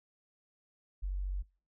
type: tone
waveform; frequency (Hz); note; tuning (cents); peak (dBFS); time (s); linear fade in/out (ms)
sine; 47.14; F#1; +33; -32; 1.02-1.43; 20
effects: noise-tail reverb RT60 0.4 s tail -26 dB re dry